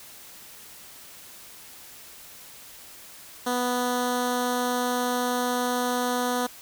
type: tone with notch filter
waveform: 10% pulse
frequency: 246.9 Hz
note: B3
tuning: in tune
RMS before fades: -26 dBFS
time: 3.46-6.47 s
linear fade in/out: 10 ms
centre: 2300 Hz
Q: 1.5
effects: white hiss -46 dBFS RMS until 6.61 s